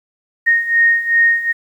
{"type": "beating tone pair", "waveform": "sine", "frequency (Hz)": [1854, 1856.6], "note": ["A#6", "A#6"], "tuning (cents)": [-10, -7], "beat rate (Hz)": 2.6, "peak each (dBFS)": [-16, -12], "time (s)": [0.46, 1.53], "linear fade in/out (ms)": 20, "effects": ["8-bit"]}